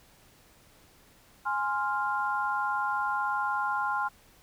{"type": "chord", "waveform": "sine", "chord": "F minor", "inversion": "first", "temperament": "equal", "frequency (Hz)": [830.6, 1046.5, 1396.9], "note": ["Ab5", "C6", "F6"], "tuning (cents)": [0, 0, 0], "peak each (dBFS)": -31, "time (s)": [1.45, 4.09], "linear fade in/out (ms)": 20, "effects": ["pink hiss -59 dBFS RMS until 4.42 s"]}